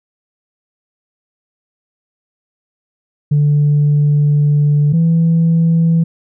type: tone pair in turn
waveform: sine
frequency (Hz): 146.83 / 165.18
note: D3 / E3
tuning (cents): 0 / +4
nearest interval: major second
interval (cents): 204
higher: second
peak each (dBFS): -7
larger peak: neither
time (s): 3.31-4.93 / 4.93-6.04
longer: first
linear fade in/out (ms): 10
effects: tanh soft clip ceiling -6 dBFS